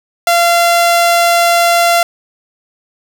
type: tone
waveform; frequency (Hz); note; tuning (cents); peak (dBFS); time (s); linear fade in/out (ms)
sawtooth; 687; F5; -29; -4; 0.27-2.03; 2
effects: 7-bit